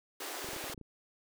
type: high-pass noise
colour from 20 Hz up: pink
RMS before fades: -41 dBFS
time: 0.2-0.74 s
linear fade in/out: 5 ms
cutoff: 300 Hz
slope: 48 dB/octave
type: clicks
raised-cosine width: 3 ms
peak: -36 dBFS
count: 9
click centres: 0.445 / 0.488 / 0.533 / 0.564 / 0.641 / 0.698 / 0.745 / 0.778 / 0.813 s
effects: none

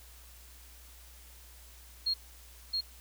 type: tone with echo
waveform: sine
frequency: 4260 Hz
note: C8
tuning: 30 cents sharp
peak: -27 dBFS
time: 2.06-2.14 s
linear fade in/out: 10 ms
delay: 670 ms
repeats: 1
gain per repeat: -2 dB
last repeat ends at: 2.81 s
effects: added 60 Hz sine -53 dBFS peak until 3 s + white hiss -56 dBFS RMS until 3 s

